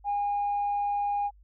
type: tone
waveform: sine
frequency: 815 Hz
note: G#5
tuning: 33 cents flat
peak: -24 dBFS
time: 0.04-1.31 s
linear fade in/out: 50 ms
effects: tanh soft clip ceiling -22 dBFS + added 50 Hz sine -53 dBFS peak until 1.43 s